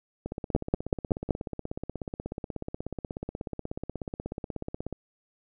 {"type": "two click trains", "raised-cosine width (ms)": 2, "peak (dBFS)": [-9, -20], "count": [5, 78], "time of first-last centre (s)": [[0.55, 1.308], [0.26, 4.927]], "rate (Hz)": [5.28, 16.5], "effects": []}